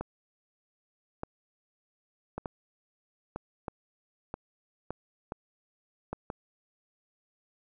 two click trains, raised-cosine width 1 ms, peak -20 / -21 dBFS, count 6 / 5, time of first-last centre 0.01-6.13 / 2.38-6.302 s, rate 0.817 / 1.02 Hz, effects none

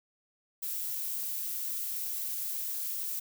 violet noise, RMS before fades -35 dBFS, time 0.62-3.2 s, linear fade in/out 10 ms, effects none

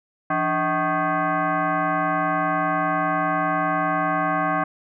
sine tone with frequency modulation, 170 Hz, F3, 46 cents flat, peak -19 dBFS, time 0.3-4.64 s, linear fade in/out 5 ms, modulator 465 Hz, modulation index 3, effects none

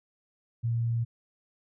sine tone, 116.5 Hz, A#2, 1 cent flat, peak -25 dBFS, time 0.63-1.05 s, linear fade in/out 20 ms, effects none

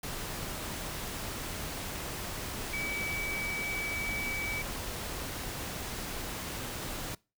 sine tone in noise, 2289 Hz, D7, 45 cents flat, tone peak -33 dBFS, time 2.73-4.62 s, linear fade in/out 5 ms, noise pink, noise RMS -38 dBFS, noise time 0.03-7.15 s, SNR +2 dB, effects noise-tail reverb RT60 0.3 s tail -24 dB re dry

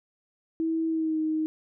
sine tone with pitch glide, 324.4 to 313.2 Hz, E4 to D#4, -28 to +11 cents, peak -24 dBFS, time 0.6-1.46 s, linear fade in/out 0 ms, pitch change -61 cents, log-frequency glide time 0.88-1.19 s, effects none

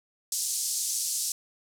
pink band-pass noise, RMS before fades -30 dBFS, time 0.32-1.32 s, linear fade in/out 2 ms, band 5400 to 11000 Hz, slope 24 dB/octave, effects none

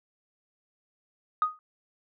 sine tone with exponential decay, 1244.5 Hz, D#6, in tune, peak -17 dBFS, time 1.42-1.59 s, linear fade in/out 1 ms, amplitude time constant 35 ms, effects tanh soft clip ceiling -14 dBFS

